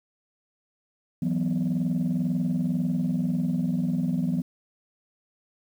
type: chord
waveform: sine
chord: E suspended second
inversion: none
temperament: equal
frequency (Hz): 164.81 / 185 / 246.9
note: E3 / F#3 / B3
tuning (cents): 0 / 0 / 0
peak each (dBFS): -26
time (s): 1.22-4.42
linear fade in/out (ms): 5
effects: tanh soft clip ceiling -18 dBFS + 9-bit